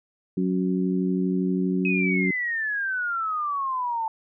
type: harmonic tone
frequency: 92.5 Hz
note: F#2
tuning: in tune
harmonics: 2 / 3 / 4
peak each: -23 / -27 / -29 dBFS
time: 0.37-2.31 s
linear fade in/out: 5 ms
type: exponential sweep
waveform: sine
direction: down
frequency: 2557 to 880 Hz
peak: -24 dBFS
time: 1.85-4.08 s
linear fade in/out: 2 ms
effects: none